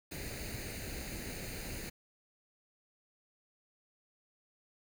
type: noise with comb filter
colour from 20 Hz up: pink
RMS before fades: -42 dBFS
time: 0.11-1.9 s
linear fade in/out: 10 ms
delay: 0.45 ms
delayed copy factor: +0.7
effects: none